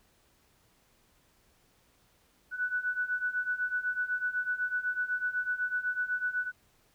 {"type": "beating tone pair", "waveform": "sine", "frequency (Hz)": [1480, 1488], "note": ["F#6", "F#6"], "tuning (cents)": [0, 9], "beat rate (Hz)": 8, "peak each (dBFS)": [-34, -31], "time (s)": [2.51, 6.52], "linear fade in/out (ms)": 50, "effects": ["pink hiss -67 dBFS RMS until 6.94 s"]}